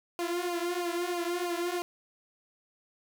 sawtooth tone with flanger, 349.2 Hz, F4, in tune, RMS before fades -32 dBFS, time 0.19-1.82 s, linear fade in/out 0 ms, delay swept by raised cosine 0.53 to 4.63 ms, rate 3.1 Hz, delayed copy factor -0.9, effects none

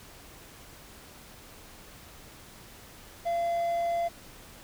triangle tone, 684 Hz, F5, 36 cents flat, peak -24 dBFS, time 3.25-4.09 s, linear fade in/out 20 ms, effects pink hiss -50 dBFS RMS until 4.63 s

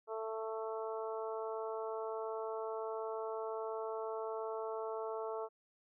harmonic tone, 221.4 Hz, A3, 11 cents sharp, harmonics 2 / 3 / 4 / 5 / 6, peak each -40 / -44 / -46 / -48 / -50 dBFS, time 0.07-5.49 s, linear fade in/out 50 ms, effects none

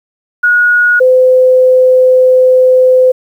sine tone pair in turn, 1451 / 511.4 Hz, F#6 / C5, -34 / -40 cents, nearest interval octave + tritone, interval 1806 cents, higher first, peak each -5 / -3 dBFS, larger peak second, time 0.43-1 / 1-3.12 s, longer second, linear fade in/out 10 ms, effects 7-bit

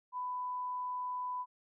sine tone, 997 Hz, B5, 16 cents sharp, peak -35 dBFS, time 0.12-1.46 s, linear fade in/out 50 ms, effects none

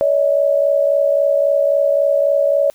sine tone pair together, 567 / 630.7 Hz, C#5 / D#5, +39 / +23 cents, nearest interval major second, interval 184 cents, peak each -13 / -17 dBFS, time 0.01-2.7 s, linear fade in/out 0 ms, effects white hiss -53 dBFS RMS until 2.74 s

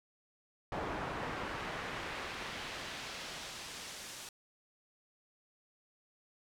brown noise with band-pass filter sweep, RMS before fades -42 dBFS, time 0.72-4.29 s, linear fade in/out 2 ms, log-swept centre 1000 to 7700 Hz, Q 0.79, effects none

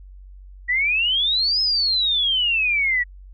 sine exponential two-way sweep, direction up then down, 1911 to 5180 to 1911 Hz, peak -17 dBFS, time 0.68-3.04 s, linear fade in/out 20 ms, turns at 1.61 s, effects added 47 Hz sine -39 dBFS peak until 3.33 s

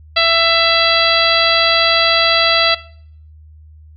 harmonic tone, 666 Hz, E5, 18 cents sharp, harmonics 1 / 2 / 3 / 4 / 5 / 6 / 7, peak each -18 / -18 / -18 / -18 / -18 / -18 / -18 dBFS, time 0.16-2.75 s, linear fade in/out 10 ms, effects noise-tail reverb RT60 0.6 s tail -20 dB re dry + added 77 Hz sine -38 dBFS peak until 3.96 s

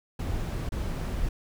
brown noise with dropouts, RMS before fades -30 dBFS, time 0.19-1.29 s, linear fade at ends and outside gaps 5 ms, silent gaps 0.691-0.72 s, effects none

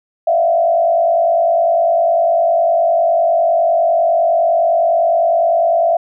sine tone with frequency modulation, 672 Hz, E5, 33 cents sharp, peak -10 dBFS, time 0.27-5.97 s, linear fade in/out 5 ms, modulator 49.9 Hz, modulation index 0.92, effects none

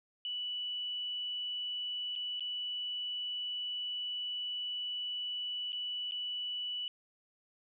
sine tone with dropouts, 2960 Hz, F#7, in tune, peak -35 dBFS, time 0.25-6.88 s, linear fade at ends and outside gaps 1 ms, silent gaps 2.154-2.16 / 2.396-2.406 / 5.721-5.729 / 6.111-6.12 s, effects none

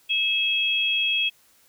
sine tone pair together, 2596 / 3286 Hz, E7 / G#7, -27 / -19 cents, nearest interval major third, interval 408 cents, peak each -23 dBFS, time 0.09-1.3 s, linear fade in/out 20 ms, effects white hiss -59 dBFS RMS until 1.68 s

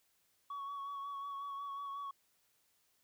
sine tone with vibrato, 1120 Hz, C#6, 18 cents sharp, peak -38 dBFS, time 0.5-2.11 s, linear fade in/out 5 ms, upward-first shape sine, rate 5.5 Hz, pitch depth 25 cents each way, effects tanh soft clip ceiling -39 dBFS + white hiss -75 dBFS RMS until 3.03 s

